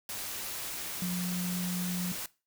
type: tone in noise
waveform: sine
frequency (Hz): 179.4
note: F3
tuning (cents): +47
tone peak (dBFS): -30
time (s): 1.02-2.12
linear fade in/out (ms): 2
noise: white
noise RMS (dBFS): -38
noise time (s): 0.09-2.26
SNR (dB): +5
effects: noise-tail reverb RT60 0.3 s tail -20 dB re dry